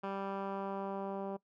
10% pulse tone with low-pass filter sweep, 196 Hz, G3, in tune, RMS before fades -39 dBFS, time 0.03-1.37 s, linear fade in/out 10 ms, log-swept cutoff 1800 to 690 Hz, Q 1, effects noise-tail reverb RT60 0.1 s tail -20 dB re dry

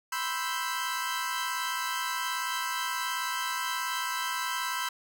sawtooth chord, C major seventh, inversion third, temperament equal, 987.8 / 1046.5 / 1318.5 / 1568 Hz, B5 / C6 / E6 / G6, 0 / 0 / 0 / 0 cents, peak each -31 / -33 / -32 / -32 dBFS, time 0.12-4.89 s, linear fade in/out 5 ms, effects none

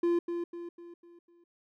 triangle tone with echo, 344.3 Hz, F4, 25 cents flat, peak -22 dBFS, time 0.03-0.19 s, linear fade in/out 5 ms, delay 250 ms, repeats 5, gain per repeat -7 dB, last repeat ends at 1.44 s, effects none

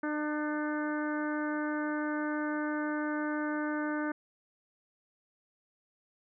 harmonic tone with a mistuned harmonic, 301 Hz, D4, 43 cents sharp, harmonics 1 / 2 / 3 / 4 / 5 / 6 / 7, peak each -32 / -39 / -42 / -42 / -39 / -45 / -52 dBFS, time 0.03-4.12 s, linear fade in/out 5 ms, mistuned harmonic 6, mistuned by -35 cents, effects none

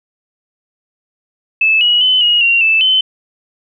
sine tone with pitch steps, 2617 / 2912 / 3030 / 2886 / 2758 / 2637 / 3055 Hz, E7 / F#7 / F#7 / F#7 / F7 / E7 / G7, -13 / -28 / +40 / -44 / -22 / 0 / -45 cents, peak -8 dBFS, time 1.61-3.01 s, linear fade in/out 5 ms, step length 200 ms, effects none

